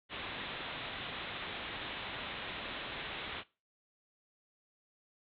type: low-pass noise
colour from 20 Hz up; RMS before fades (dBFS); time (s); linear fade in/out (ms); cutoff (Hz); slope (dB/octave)
white; -42; 0.09-3.44; 50; 3800; 96
effects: noise-tail reverb RT60 0.3 s tail -20 dB re dry + MP3 64 kbps